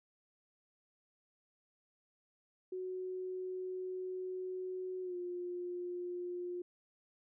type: tone with pitch glide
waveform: sine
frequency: 370 to 355.1 Hz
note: F#4 to F4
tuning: 0 to +29 cents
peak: -38 dBFS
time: 2.72-6.62 s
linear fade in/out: 5 ms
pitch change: -71 cents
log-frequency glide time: 5.02-5.16 s
effects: none